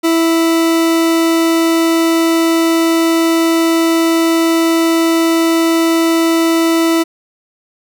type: tone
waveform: 40% pulse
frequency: 329.6 Hz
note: E4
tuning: in tune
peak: -9 dBFS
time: 0.03-7.04 s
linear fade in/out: 20 ms
effects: none